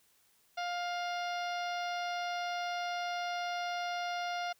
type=harmonic tone; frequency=704 Hz; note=F5; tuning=14 cents sharp; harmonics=1 / 2 / 3 / 4 / 5 / 6 / 7 / 8; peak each=-35 / -41 / -45 / -47 / -49 / -51 / -52 / -53 dBFS; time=0.57-4.53 s; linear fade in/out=10 ms; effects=white hiss -69 dBFS RMS until 4.59 s